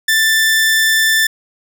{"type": "tone", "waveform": "sawtooth", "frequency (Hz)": 1770, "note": "A6", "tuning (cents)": 10, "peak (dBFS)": -7, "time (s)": [0.08, 1.27], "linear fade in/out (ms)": 5, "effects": []}